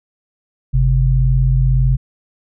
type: tone pair together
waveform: sine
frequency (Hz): 49.04 / 130.81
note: G1 / C3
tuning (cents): +1 / 0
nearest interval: octave + perfect fourth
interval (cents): 1699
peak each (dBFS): -13 / -13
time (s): 0.73-1.97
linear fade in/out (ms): 20
effects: none